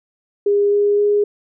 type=tone with pitch steps; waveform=sine; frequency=406.8 / 409.6 / 412.5 Hz; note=G#4 / G#4 / G#4; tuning=-36 / -24 / -12 cents; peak=-12 dBFS; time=0.46-1.24 s; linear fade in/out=5 ms; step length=260 ms; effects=none